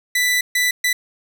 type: tone bursts at uneven times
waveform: sawtooth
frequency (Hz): 1983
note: B6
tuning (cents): +7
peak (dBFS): -12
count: 3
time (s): 0.15-0.41 / 0.55-0.71 / 0.84-0.93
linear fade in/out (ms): 5
effects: none